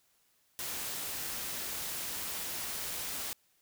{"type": "noise", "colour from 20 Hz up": "white", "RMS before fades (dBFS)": -38, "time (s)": [0.59, 3.33], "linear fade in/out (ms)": 0, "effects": ["white hiss -71 dBFS RMS until 3.61 s"]}